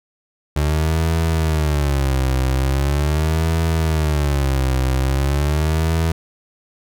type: tone with vibrato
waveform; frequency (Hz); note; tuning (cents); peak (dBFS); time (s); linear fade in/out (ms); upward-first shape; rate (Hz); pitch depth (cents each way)
30% pulse; 72.9; D2; -12; -13; 0.56-6.12; 5; sine; 0.41; 200
effects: none